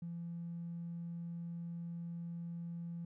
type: tone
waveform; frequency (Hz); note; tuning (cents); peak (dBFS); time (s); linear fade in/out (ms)
triangle; 170; F3; -46; -37; 0.02-3.05; 5
effects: tanh soft clip ceiling -38 dBFS